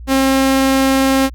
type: tone with vibrato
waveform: sawtooth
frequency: 267.8 Hz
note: C4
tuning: 40 cents sharp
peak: -7 dBFS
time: 0.07-1.3 s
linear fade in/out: 50 ms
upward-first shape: triangle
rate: 20 Hz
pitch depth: 8 cents each way
effects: added 59 Hz sine -29 dBFS peak until 1.34 s + Opus 48 kbps